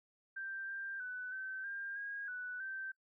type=tone with pitch steps; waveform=sine; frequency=1573 / 1584 / 1497 / 1541 / 1599 / 1635 / 1485 / 1556 Hz; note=G6 / G6 / F#6 / G6 / G6 / G#6 / F#6 / G6; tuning=+6 / +18 / +20 / -30 / +34 / -28 / +6 / -13 cents; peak=-40 dBFS; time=0.36-2.92 s; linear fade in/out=10 ms; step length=320 ms; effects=noise-tail reverb RT60 0.1 s tail -24 dB re dry